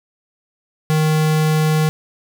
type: tone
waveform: square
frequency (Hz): 155.56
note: D#3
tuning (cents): 0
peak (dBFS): -14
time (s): 0.9-1.89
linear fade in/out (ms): 0
effects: none